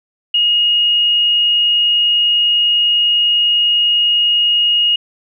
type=tone; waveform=sine; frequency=2870 Hz; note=F7; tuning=47 cents sharp; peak=-10 dBFS; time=0.34-4.96 s; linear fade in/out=5 ms; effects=none